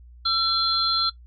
sine tone cluster, 1348 / 3407 / 4133 Hz, E6 / G#7 / C8, +38 / +44 / -22 cents, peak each -25 / -29 / -21 dBFS, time 0.25-1.1 s, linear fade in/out 10 ms, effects noise-tail reverb RT60 0.1 s tail -17 dB re dry + added 60 Hz sine -44 dBFS peak until 1.26 s

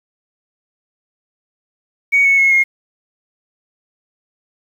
sine tone with pitch steps, 2240 / 2208 / 2176 / 2145 Hz, C#7 / C#7 / C#7 / C7, +18 / -7 / -33 / +42 cents, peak -8 dBFS, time 2.12-2.64 s, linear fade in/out 20 ms, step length 130 ms, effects tanh soft clip ceiling -4 dBFS + 7-bit

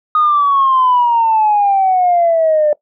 sine exponential sweep, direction down, 1244.5 to 592 Hz, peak -8 dBFS, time 0.15-2.73 s, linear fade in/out 2 ms, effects noise-tail reverb RT60 0.1 s tail -20 dB re dry + tanh soft clip ceiling -4 dBFS

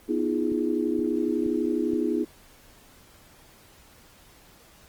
sine chord, F half-diminished seventh, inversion second, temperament equal with one note detuned, 246.9 / 311.1 / 343 / 415.3 Hz, Cb4 / Eb4 / F4 / Ab4, 0 / 0 / -31 / 0 cents, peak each -29 / -27 / -28 / -30 dBFS, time 0.08-2.25 s, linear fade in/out 20 ms
click train, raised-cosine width 3 ms, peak -26 dBFS, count 4, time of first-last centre 0.52-1.935 s, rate 2.12 Hz
effects pink hiss -54 dBFS RMS until 4.88 s + Opus 24 kbps

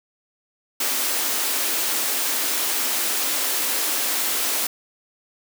white high-pass noise, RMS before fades -23 dBFS, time 0.8-4.67 s, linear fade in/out 5 ms, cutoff 230 Hz, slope 96 dB/octave, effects none

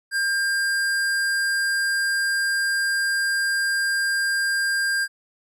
square tone, 1600 Hz, G6, 35 cents sharp, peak -21 dBFS, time 0.11-5.08 s, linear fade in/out 50 ms, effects resampled to 32000 Hz

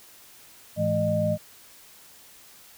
sine tone cluster, 106.8 / 165.4 / 213.1 / 610 Hz, G#2 / E3 / G#3 / D#5, +49 / +6 / +45 / -34 cents, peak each -29 / -28 / -30 / -24 dBFS, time 0.76-1.38 s, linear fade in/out 50 ms, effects white hiss -51 dBFS RMS until 2.77 s

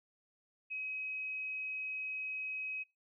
sine tone, 2540 Hz, D#7, 35 cents sharp, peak -37 dBFS, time 0.7-2.84 s, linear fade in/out 20 ms, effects noise-tail reverb RT60 0.2 s tail -20 dB re dry

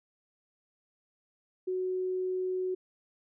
sine tone, 370 Hz, F#4, in tune, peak -29 dBFS, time 1.67-2.75 s, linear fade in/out 10 ms, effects none

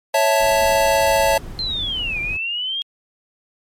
square chord, A major, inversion first, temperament equal, 554.4 / 659.3 / 880 Hz, C#5 / E5 / A5, 0 / 0 / 0 cents, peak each -19 dBFS, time 0.14-1.38 s, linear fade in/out 5 ms
brown noise, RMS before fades -32 dBFS, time 0.4-2.37 s, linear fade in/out 5 ms
sine linear two-way sweep, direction down then up, 4186 to 2349 to 3279 Hz, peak -21 dBFS, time 1.59-2.82 s, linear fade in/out 0 ms, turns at 2.2 s
effects MP3 64 kbps

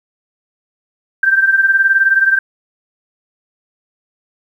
sine beating tone pair, 1568 / 1587 Hz, G6 / G6, 0 / +21 cents, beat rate 19 Hz, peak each -10 / -15 dBFS, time 1.23-2.39 s, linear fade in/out 5 ms, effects 8-bit

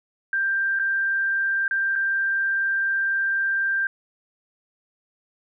sine tone with dropouts, 1581 Hz, G6, 14 cents sharp, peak -20 dBFS, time 0.33-3.87 s, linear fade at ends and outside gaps 2 ms, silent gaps 0.79-0.796 / 1.68-1.71 / 1.955-1.959 s, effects none

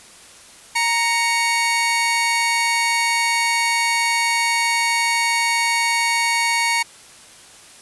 sawtooth tone pair together, 932.3 / 2228 Hz, A#5 / C#7, 0 / +8 cents, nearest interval octave + minor third, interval 1508 cents, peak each -16 dBFS, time 0.75-6.83 s, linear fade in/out 10 ms, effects white hiss -44 dBFS RMS until 7.81 s + resampled to 24000 Hz

